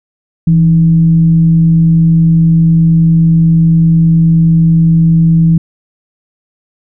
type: tone with frequency modulation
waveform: sine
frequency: 164.81 Hz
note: E3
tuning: in tune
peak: -4 dBFS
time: 0.47-5.58 s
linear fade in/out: 5 ms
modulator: 141 Hz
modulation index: 0.2
effects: none